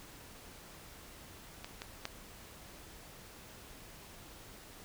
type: clicks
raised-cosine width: 0.2 ms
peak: -25 / -24 / -19 dBFS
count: 3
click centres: 1.645 / 1.819 / 2.054 s
effects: pink hiss -53 dBFS RMS until 4.84 s